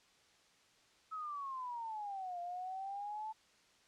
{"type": "exponential two-way sweep", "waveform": "sine", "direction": "down then up", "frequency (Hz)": [1300, 694, 882], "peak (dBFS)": -40, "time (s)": [1.11, 3.33], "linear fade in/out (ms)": 20, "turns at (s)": 2.4, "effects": ["white hiss -68 dBFS RMS until 3.87 s", "low-pass 6000 Hz 12 dB/octave"]}